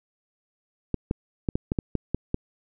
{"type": "clicks", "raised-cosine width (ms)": 3, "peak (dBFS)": -11, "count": 9, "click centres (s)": [0.943, 1.111, 1.488, 1.555, 1.719, 1.788, 1.953, 2.146, 2.344], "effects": []}